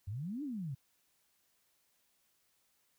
sine exponential two-way sweep, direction up then down, 90 to 308.7 to 125.1 Hz, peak -37 dBFS, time 0.07-0.75 s, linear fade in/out 10 ms, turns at 0.43 s, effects white hiss -75 dBFS RMS until 2.98 s

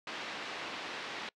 white band-pass noise, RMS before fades -41 dBFS, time 0.07-1.29 s, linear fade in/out 2 ms, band 220 to 3300 Hz, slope 12 dB/octave, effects noise-tail reverb RT60 0.1 s tail -25 dB re dry + low-pass 5000 Hz 12 dB/octave

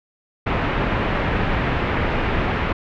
pink low-pass noise, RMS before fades -21 dBFS, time 0.46-2.73 s, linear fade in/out 10 ms, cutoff 2600 Hz, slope 24 dB/octave, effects none

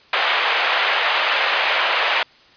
white band-pass noise, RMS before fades -19 dBFS, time 0.13-2.23 s, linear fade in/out 2 ms, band 540 to 3100 Hz, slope 24 dB/octave, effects white hiss -50 dBFS RMS until 2.56 s + resampled to 11025 Hz

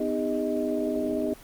sine tone cluster, 251.5 / 308.8 / 404.3 / 626 Hz, B3 / D#4 / G#4 / D#5, +32 / -13 / -46 / +10 cents, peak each -30 dBFS, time 0-1.34 s, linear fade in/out 5 ms, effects pink hiss -49 dBFS RMS until 1.43 s + Opus 24 kbps

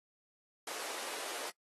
pink high-pass noise, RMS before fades -42 dBFS, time 0.67-1.5 s, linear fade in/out 2 ms, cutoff 380 Hz, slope 24 dB/octave, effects noise-tail reverb RT60 0.1 s tail -21 dB re dry + AAC 32 kbps

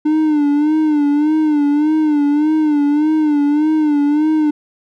triangle tone with vibrato, 300 Hz, D4, 37 cents sharp, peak -9 dBFS, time 0.05-4.51 s, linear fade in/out 10 ms, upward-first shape sine, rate 1.7 Hz, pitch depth 74 cents each way, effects none

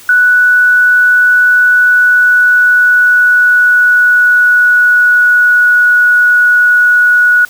sine tone with pitch glide, 1479 to 1463.7 Hz, F#6 to F#6, -1 to -19 cents, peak -4 dBFS, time 0.09-7.45 s, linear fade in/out 2 ms, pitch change -18 cents, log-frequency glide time 1.72-5.79 s, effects white hiss -36 dBFS RMS until 7.49 s

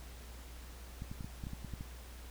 clicks, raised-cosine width 5 ms, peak -30 dBFS, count 10, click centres 1.021 / 1.115 / 1.208 / 1.245 / 1.438 / 1.469 / 1.534 / 1.647 / 1.737 / 1.809 s, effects added 60 Hz sine -48 dBFS peak until 2.3 s + pink hiss -55 dBFS RMS until 2.3 s

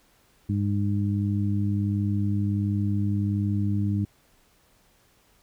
harmonic tone, 101.4 Hz, G#2, 41 cents flat, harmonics 1 / 2 / 3, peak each -24 / -27 / -32 dBFS, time 0.49-4.05 s, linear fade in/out 5 ms, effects pink hiss -62 dBFS RMS until 5.42 s

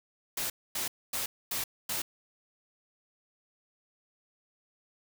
white noise bursts, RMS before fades -33 dBFS, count 5, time 0.37-2.02 s, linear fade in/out 5 ms, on 130 ms, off 250 ms, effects none

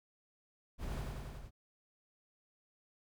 brown noise with echo, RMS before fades -39 dBFS, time 0.78-1.04 s, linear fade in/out 50 ms, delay 94 ms, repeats 5, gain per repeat -2 dB, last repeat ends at 1.51 s, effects none

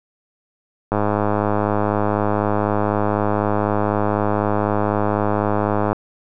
click train, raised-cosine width 1 ms, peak -5 dBFS, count 522, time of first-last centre 0.92-5.93 s, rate 104 Hz, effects none

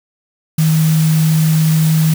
sine tone in noise, 157.9 Hz, D#3, 26 cents sharp, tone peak -9 dBFS, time 0.58-2.14 s, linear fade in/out 5 ms, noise white, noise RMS -25 dBFS, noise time 0.58-2.14 s, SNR +13 dB, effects none

